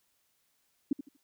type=tone with echo; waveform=sine; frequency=281.1 Hz; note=C#4; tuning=24 cents sharp; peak=-23 dBFS; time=0.91-0.93 s; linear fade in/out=5 ms; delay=79 ms; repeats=3; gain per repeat=-12 dB; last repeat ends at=1.167 s; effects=white hiss -74 dBFS RMS until 1.23 s